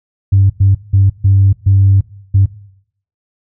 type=tone bursts at uneven times; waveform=sine; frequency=97.8 Hz; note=G2; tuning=4 cents flat; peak=-4 dBFS; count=6; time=0.32-0.5 / 0.6-0.75 / 0.93-1.1 / 1.24-1.53 / 1.66-2.01 / 2.34-2.46 s; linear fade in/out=10 ms; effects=noise-tail reverb RT60 0.7 s tail -20 dB re dry + tanh soft clip ceiling -1 dBFS